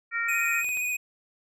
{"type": "harmonic tone", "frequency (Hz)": 463.4, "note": "A#4", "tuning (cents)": -10, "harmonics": [3, 4, 5], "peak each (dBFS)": [-30, -29, -31], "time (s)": [0.11, 0.64], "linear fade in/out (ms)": 50}
{"type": "tone with vibrato", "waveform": "square", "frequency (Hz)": 2489, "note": "D#7", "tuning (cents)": 0, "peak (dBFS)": -27, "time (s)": [0.28, 0.97], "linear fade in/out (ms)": 10, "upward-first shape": "sine", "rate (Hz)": 15, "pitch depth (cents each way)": 24}
{"type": "clicks", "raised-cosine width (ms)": 0.3, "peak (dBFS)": -28, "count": 3, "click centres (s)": [0.645, 0.69, 0.772]}
{"effects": []}